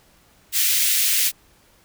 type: high-pass noise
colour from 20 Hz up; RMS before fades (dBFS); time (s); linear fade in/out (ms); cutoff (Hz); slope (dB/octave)
white; -19; 0.52-1.32; 50; 2000; 24
effects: pink hiss -56 dBFS RMS until 1.84 s